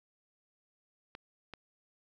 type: clicks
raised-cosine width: 0.3 ms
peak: -28 dBFS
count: 2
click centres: 1.151 / 1.537 s
effects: 11-bit